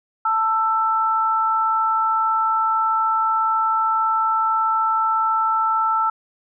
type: tone pair together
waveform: sine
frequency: 886.3 / 1328 Hz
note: A5 / E6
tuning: +12 / +12 cents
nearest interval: perfect fifth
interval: 700 cents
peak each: -21 / -18 dBFS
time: 0.25-6.1 s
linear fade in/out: 5 ms
effects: none